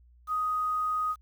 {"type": "tone with quantisation", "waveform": "sine", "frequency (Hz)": 1249, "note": "D#6", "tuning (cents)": 6, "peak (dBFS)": -26, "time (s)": [0.27, 1.16], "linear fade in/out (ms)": 50, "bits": 9, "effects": ["added 60 Hz sine -55 dBFS peak until 1.21 s"]}